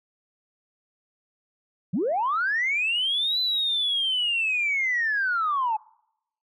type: linear two-way sweep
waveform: sine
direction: up then down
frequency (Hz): 143.8 to 4037 to 838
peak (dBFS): -21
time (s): 1.93-5.77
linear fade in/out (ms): 10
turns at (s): 3.4
effects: noise-tail reverb RT60 0.8 s tail -25 dB re dry + tanh soft clip ceiling -17 dBFS